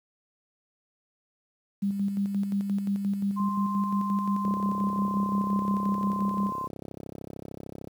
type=tone with tremolo; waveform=sine; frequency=199.2 Hz; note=G3; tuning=28 cents sharp; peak=-23 dBFS; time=1.82-6.51 s; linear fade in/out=10 ms; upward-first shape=square; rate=5.7 Hz; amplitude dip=45%
type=tone with pitch glide; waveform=sine; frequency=1046.5 to 1039.9 Hz; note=C6 to C6; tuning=0 to -11 cents; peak=-30 dBFS; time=3.36-6.68 s; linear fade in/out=20 ms; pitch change=-11 cents; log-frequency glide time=3.78-4.79 s
type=click train; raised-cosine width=2 ms; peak=-24 dBFS; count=115; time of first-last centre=4.45-7.873 s; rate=33.3 Hz
effects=high-pass 100 Hz 12 dB/octave + 9-bit